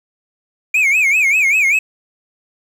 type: tone with vibrato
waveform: triangle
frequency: 2349 Hz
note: D7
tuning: in tune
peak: -9 dBFS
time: 0.74-1.79 s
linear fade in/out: 5 ms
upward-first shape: sine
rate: 5.1 Hz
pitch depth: 170 cents each way
effects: 7-bit